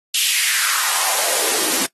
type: noise with high-pass filter sweep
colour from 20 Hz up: white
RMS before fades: -18 dBFS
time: 0.14-1.86 s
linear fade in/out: 5 ms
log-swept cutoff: 3300 to 230 Hz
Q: 2.6
effects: noise-tail reverb RT60 0.1 s tail -22 dB re dry + AAC 32 kbps